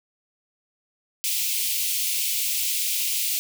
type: high-pass noise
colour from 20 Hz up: white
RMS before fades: -25 dBFS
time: 1.24-3.39 s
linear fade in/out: 0 ms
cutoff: 2300 Hz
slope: 48 dB/octave
effects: none